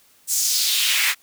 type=noise with high-pass filter sweep; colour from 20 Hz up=pink; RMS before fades=-20 dBFS; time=0.27-1.15 s; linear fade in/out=50 ms; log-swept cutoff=7800 to 1800 Hz; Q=2.3; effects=white hiss -56 dBFS RMS until 1.22 s